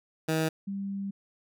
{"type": "tone pair in turn", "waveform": ["15% pulse", "sine"], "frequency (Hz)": [159.2, 197.41], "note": ["D#3", "G3"], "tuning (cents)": [40, 12], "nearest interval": "major third", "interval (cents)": 372, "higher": "second", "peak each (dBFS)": [-19, -31], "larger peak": "first", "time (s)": [[0.28, 0.49], [0.67, 1.11]], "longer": "second", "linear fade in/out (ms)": 10, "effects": []}